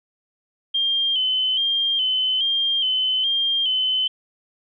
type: tone with vibrato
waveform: sine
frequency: 3120 Hz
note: G7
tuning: 9 cents flat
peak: -18 dBFS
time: 0.74-4.08 s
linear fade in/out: 10 ms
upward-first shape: square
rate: 1.2 Hz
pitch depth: 44 cents each way
effects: none